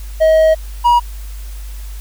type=tone pair in turn; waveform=triangle; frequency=635 / 958.6 Hz; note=D#5 / A#5; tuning=+35 / +48 cents; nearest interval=perfect fifth; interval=713 cents; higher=second; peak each=-5 dBFS; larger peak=neither; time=0.2-0.55 / 0.84-1 s; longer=first; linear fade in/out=20 ms; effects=added 50 Hz sine -25 dBFS peak until 2 s + white hiss -41 dBFS RMS until 2 s